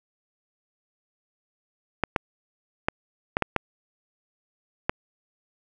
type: clicks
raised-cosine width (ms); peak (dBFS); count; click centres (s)
0.5; -6; 7; 2.037 / 2.162 / 2.885 / 3.369 / 3.423 / 3.563 / 4.895
effects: none